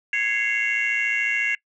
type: tone cluster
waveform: sine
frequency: 1667 / 2075 / 2189 / 2749 Hz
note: G#6 / C7 / C#7 / F7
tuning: +6 / -15 / -22 / -28 cents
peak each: -25 dBFS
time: 0.13-1.55 s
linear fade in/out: 2 ms
effects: noise-tail reverb RT60 0.1 s tail -23 dB re dry + tanh soft clip ceiling -14 dBFS